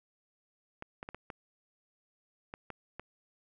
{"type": "clicks", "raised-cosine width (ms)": 0.5, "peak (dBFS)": -26, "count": 8, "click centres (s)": [0.824, 1.029, 1.089, 1.146, 1.302, 2.539, 2.703, 2.996], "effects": []}